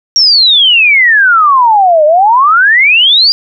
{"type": "exponential two-way sweep", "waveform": "sine", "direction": "down then up", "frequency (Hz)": [5670, 590, 4892], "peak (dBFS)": -3, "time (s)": [0.16, 3.32], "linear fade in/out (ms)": 0, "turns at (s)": 2.05, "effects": []}